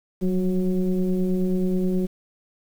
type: tone with frequency modulation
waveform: sine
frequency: 185.7 Hz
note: F#3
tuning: 7 cents sharp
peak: -19 dBFS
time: 0.21-2.07 s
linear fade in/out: 20 ms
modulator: 181 Hz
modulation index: 1
effects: 8-bit